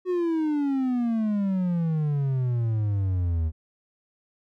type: exponential sweep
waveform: triangle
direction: down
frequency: 370 to 77.78 Hz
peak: -20 dBFS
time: 0.05-3.52 s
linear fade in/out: 50 ms
effects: none